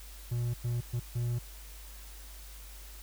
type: tone bursts at uneven times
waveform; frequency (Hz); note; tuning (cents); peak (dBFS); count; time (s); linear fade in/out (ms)
triangle; 120; B2; -49; -27; 4; 0.31-0.54 / 0.64-0.81 / 0.93-1 / 1.15-1.39; 10
effects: added 50 Hz sine -46 dBFS peak until 3.02 s + white hiss -52 dBFS RMS until 3.02 s